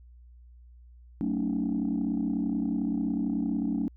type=chord; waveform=sine; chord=D# half-diminished seventh; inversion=first; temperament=just; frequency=186.68 / 224 / 280 / 311.1 Hz; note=F#3 / A3 / C#4 / D#4; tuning=+16 / +31 / +18 / 0 cents; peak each=-32 / -29 / -29 / -34 dBFS; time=1.21-3.88 s; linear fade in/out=0 ms; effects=tanh soft clip ceiling -20 dBFS + added 60 Hz sine -49 dBFS peak until 3.96 s